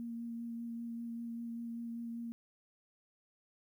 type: tone with vibrato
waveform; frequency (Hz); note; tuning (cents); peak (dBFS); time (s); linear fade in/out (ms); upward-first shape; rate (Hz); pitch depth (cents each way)
sine; 233.1; A#3; 0; -39; 0-2.32; 0; sine; 5.1; 13
effects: 12-bit